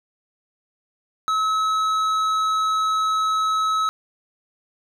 sine tone with tanh clipping, 1290 Hz, E6, 38 cents flat, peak -20 dBFS, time 1.28-3.89 s, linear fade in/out 0 ms, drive 10 dB, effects none

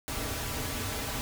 pink noise with comb filter, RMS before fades -34 dBFS, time 0.08-1.21 s, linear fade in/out 0 ms, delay 5.6 ms, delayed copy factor -0.7, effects none

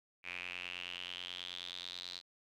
square tone with band-pass filter sweep, 44.66 Hz, F1, 39 cents sharp, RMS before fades -45 dBFS, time 0.23-2.22 s, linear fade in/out 50 ms, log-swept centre 2400 to 4100 Hz, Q 6.9, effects none

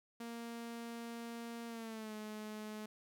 sawtooth tone with pitch glide, 233.1 to 213.8 Hz, A#3 to A3, 0 to -49 cents, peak -40 dBFS, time 0.2-2.86 s, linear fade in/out 5 ms, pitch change -149 cents, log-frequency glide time 1.67-2.14 s, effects none

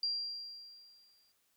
sine tone with exponential decay, 4754 Hz, D8, 20 cents sharp, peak -30 dBFS, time 0.03-1.32 s, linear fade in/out 2 ms, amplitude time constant 280 ms, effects white hiss -75 dBFS RMS until 1.56 s

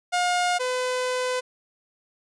sawtooth tone pair in turn, 714 / 504.9 Hz, F5 / B4, +38 / +38 cents, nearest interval tritone, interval 600 cents, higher first, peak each -17 / -20 dBFS, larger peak first, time 0.12-0.59 / 0.59-1.41 s, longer second, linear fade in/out 20 ms, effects resampled to 22050 Hz

